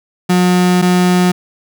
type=tone pair in turn; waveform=35% pulse; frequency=180 / 180 Hz; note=F#3 / F#3; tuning=-47 / -47 cents; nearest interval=unison; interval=0 cents; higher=neither; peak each=-7 dBFS; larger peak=neither; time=0.29-0.82 / 0.82-1.32 s; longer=first; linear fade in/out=10 ms; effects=none